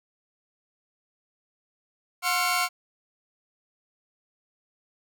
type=tone cluster; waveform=sawtooth; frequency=721 / 1059 / 1362 / 2250 Hz; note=F#5 / C6 / F6 / C#7; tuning=-45 / +21 / -44 / +25 cents; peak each=-25 dBFS; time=2.22-2.69 s; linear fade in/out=50 ms; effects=none